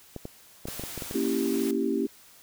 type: clicks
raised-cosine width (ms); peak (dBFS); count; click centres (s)
2; -22; 9; 0.163 / 0.254 / 0.655 / 0.685 / 0.796 / 0.837 / 0.977 / 1.022 / 1.111
type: noise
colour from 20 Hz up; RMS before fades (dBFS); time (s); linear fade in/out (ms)
white; -39; 0.67-1.71; 2
type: chord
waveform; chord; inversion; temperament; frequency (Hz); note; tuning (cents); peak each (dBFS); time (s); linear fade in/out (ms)
sine; A# diminished seventh; none; equal; 233.1 / 277.2 / 329.6 / 392; A#3 / C#4 / E4 / G4; 0 / 0 / 0 / 0; -30 / -29 / -31 / -29; 1.14-2.07; 10
effects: white hiss -54 dBFS RMS until 2.42 s